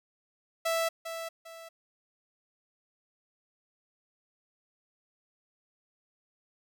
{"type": "tone with echo", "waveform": "sawtooth", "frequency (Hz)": 659.3, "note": "E5", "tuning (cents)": 0, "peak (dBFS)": -23, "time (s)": [0.65, 0.89], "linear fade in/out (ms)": 10, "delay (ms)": 400, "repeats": 2, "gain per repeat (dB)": -9, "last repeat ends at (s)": 1.69, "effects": []}